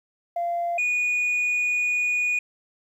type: tone pair in turn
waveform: sine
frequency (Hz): 690 / 2459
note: F5 / D#7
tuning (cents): -21 / -21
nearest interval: octave + minor seventh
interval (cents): 2200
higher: second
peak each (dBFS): -22 / -18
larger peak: second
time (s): 0.36-0.78 / 0.78-2.39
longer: second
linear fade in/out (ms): 5
effects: tanh soft clip ceiling -20 dBFS + 10-bit